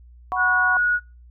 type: chord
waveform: sine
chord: F# suspended fourth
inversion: none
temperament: just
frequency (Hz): 740 / 986.7 / 1110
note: F#5 / B5 / C#6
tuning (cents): 0 / -2 / +2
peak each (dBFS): -25 / -29 / -25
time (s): 0.32-0.77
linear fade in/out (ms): 0
type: tone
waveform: sine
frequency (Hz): 1456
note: F#6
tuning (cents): -28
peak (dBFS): -17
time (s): 0.36-1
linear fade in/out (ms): 50
effects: noise-tail reverb RT60 0.3 s tail -26 dB re dry + added 60 Hz sine -44 dBFS peak until 1.3 s